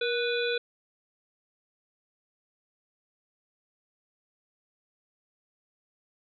harmonic tone with a mistuned harmonic, 493.9 Hz, B4, in tune, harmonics 1 / 3 / 5 / 7 / 8, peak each -28 / -33 / -35 / -36 / -37 dBFS, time 0.01-0.58 s, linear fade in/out 5 ms, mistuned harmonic 1, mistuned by -64 cents, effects none

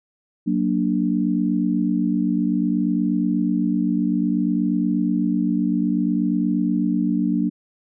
sine chord, Gb augmented, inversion none, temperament equal, 185 / 233.1 / 293.7 Hz, Gb3 / Bb3 / D4, 0 / 0 / 0 cents, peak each -22 dBFS, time 0.46-7.5 s, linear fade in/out 20 ms, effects none

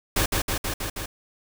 pink noise with echo, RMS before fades -22 dBFS, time 0.16-0.26 s, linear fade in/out 5 ms, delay 160 ms, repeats 5, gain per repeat -2 dB, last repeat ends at 1.06 s, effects none

